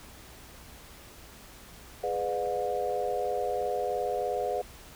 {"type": "chord", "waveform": "sine", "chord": "G# diminished seventh", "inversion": "none", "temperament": "just", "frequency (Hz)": [415.3, 498.4, 598, 717.6], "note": ["G#4", "B4", "D5", "F5"], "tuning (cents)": [0, 16, 31, 47], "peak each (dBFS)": [-34, -32, -35, -32], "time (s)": [2.03, 4.62], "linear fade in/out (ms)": 10, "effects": ["added 60 Hz sine -56 dBFS peak until 4.95 s", "pink hiss -50 dBFS RMS until 4.95 s"]}